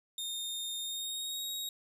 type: tone with pitch glide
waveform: sawtooth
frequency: 3663 to 3779 Hz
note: A#7 to A#7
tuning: -31 to +23 cents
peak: -33 dBFS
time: 0.18-1.69 s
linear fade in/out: 2 ms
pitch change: +54 cents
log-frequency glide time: 0.79-1.44 s
effects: none